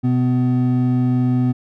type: tone pair together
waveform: triangle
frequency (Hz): 125.4 / 250.8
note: B2 / B3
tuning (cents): +27 / +27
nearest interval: octave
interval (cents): 1200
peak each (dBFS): -15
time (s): 0.03-1.53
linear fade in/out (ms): 20
effects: none